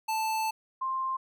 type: tone pair in turn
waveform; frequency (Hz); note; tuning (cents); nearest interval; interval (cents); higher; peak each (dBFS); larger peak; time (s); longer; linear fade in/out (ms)
square / sine; 880 / 1052.4; A5 / C6; 0 / +10; minor third; 310; second; -28; neither; 0.08-0.51 / 0.81-1.17; first; 10
effects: none